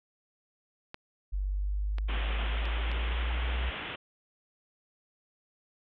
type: clicks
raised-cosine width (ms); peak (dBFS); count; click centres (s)
0.3; -24; 4; 0.944 / 1.984 / 2.655 / 2.916
type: exponential sweep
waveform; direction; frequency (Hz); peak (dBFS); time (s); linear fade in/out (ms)
sine; up; 47.77 to 61.74; -28; 1.32-3.71; 20
type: low-pass noise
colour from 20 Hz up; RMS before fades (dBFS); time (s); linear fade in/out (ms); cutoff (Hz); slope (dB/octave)
white; -39; 2.08-3.96; 10; 3400; 96
effects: none